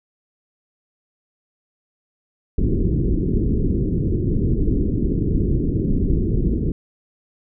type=low-pass noise; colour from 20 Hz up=pink; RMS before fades=-19 dBFS; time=2.58-6.72 s; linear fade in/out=5 ms; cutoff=400 Hz; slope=48 dB/octave; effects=none